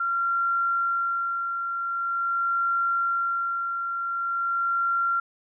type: tone with tremolo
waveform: sine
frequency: 1375 Hz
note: F6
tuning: 27 cents flat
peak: -21 dBFS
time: 0-5.2 s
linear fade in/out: 5 ms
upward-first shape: sine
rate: 0.45 Hz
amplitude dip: 45%
effects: none

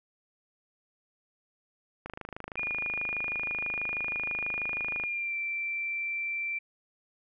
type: click train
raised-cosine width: 0.5 ms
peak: -23 dBFS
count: 79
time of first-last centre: 2.06-5.037 s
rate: 26.2 Hz
type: tone with pitch glide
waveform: sine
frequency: 2436 to 2346 Hz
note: D#7 to D7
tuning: -37 to -2 cents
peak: -30 dBFS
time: 2.57-6.59 s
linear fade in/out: 10 ms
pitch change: -65 cents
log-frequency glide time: 4.99-5.35 s
effects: none

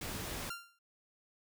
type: noise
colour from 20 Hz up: pink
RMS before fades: -41 dBFS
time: 0.01-0.5 s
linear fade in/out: 5 ms
type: tone with exponential decay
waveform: sawtooth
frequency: 1388 Hz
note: F6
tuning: 11 cents flat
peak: -33 dBFS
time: 0.5-0.79 s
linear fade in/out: 5 ms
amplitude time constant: 62 ms
effects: none

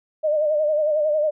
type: tone with vibrato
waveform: sine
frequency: 608 Hz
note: D#5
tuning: 40 cents flat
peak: -17 dBFS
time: 0.23-1.31 s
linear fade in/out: 20 ms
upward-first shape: sine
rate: 11 Hz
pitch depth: 59 cents each way
effects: none

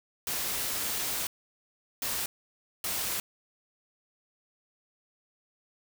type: noise bursts at uneven times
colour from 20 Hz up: white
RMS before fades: -32 dBFS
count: 3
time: 0.27-1.27 / 2.02-2.26 / 2.84-3.2 s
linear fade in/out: 2 ms
effects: none

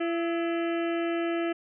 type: harmonic tone with a mistuned harmonic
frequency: 337.4 Hz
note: E4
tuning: 40 cents sharp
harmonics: 1 / 2 / 4 / 5 / 6 / 7 / 8 / 9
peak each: -27 / -33 / -39 / -41 / -43 / -44 / -45 / -46 dBFS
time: 0-1.53 s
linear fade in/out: 10 ms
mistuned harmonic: 4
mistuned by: -57 cents
effects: none

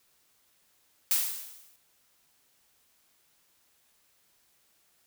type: noise with exponential decay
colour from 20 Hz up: blue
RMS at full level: -23 dBFS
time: 1.11-1.76 s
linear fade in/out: 1 ms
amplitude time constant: 140 ms
effects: white hiss -68 dBFS RMS until 5.06 s

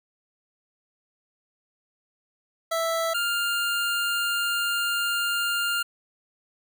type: tone pair in turn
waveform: 25% pulse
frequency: 659 / 1401.6 Hz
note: E5 / F6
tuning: -1 / +6 cents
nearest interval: octave + minor second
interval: 1307 cents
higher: second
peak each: -20 dBFS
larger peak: neither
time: 2.71-3.14 / 3.14-5.83 s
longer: second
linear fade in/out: 10 ms
effects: none

